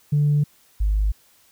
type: tone pair in turn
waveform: sine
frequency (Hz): 146.83 / 51.49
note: D3 / G#1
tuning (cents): 0 / -14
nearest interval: octave + tritone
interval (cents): 1814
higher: first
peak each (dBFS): -14 / -16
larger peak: first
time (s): 0.12-0.44 / 0.8-1.12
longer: neither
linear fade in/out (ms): 10
effects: tanh soft clip ceiling -12 dBFS + white hiss -57 dBFS RMS until 1.51 s